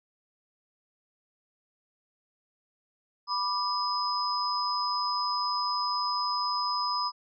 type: tone cluster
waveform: sine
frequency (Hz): 988 / 1180 / 5050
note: B5 / D6 / D#8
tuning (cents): 0 / +8 / +25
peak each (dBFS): -31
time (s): 3.27-7.12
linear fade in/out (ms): 50
effects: none